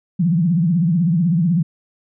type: tone with vibrato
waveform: sine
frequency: 170 Hz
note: F3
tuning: 46 cents flat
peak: -13 dBFS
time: 0.19-1.63 s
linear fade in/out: 10 ms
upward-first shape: triangle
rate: 16 Hz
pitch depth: 210 cents each way
effects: none